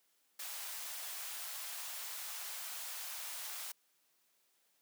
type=high-pass noise; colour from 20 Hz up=white; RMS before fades=-44 dBFS; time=0.39-3.72 s; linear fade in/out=5 ms; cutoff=640 Hz; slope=24 dB/octave; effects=white hiss -75 dBFS RMS until 4.81 s + high-pass 200 Hz 12 dB/octave